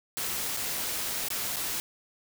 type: noise with dropouts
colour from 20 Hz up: white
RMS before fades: -32 dBFS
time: 0.17-1.8 s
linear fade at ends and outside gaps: 0 ms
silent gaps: 0.566-0.571 / 1.285-1.303 / 1.56-1.567 s
effects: none